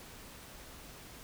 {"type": "silence", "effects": ["pink hiss -51 dBFS RMS until 1.23 s"]}